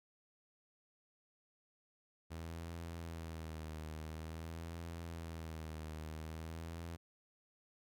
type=tone with vibrato; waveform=sawtooth; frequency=81 Hz; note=E2; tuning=30 cents flat; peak=-40 dBFS; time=2.3-6.97 s; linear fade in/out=20 ms; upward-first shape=sine; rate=0.48 Hz; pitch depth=64 cents each way; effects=none